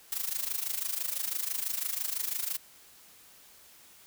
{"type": "noise with amplitude modulation", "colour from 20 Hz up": "blue", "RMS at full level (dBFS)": -30, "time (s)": [0.12, 2.57], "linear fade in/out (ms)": 2, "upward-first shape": "sine", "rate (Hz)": 26, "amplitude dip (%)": 80, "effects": ["white hiss -56 dBFS RMS until 4.06 s"]}